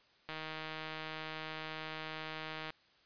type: click train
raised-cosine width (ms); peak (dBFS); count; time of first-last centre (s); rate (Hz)
0.3; -26; 380; 0.29-2.704; 157
effects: white hiss -67 dBFS RMS until 3.05 s + resampled to 11025 Hz